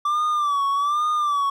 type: tone with vibrato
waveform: triangle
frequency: 1166 Hz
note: D6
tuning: 13 cents flat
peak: -17 dBFS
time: 0.05-1.5 s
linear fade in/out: 5 ms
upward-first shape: sine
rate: 1.2 Hz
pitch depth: 83 cents each way
effects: none